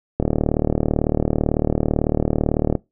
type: click train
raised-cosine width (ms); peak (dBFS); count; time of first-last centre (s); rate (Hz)
2; -4; 98; 0.2-2.753; 38
effects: noise-tail reverb RT60 0.2 s tail -22 dB re dry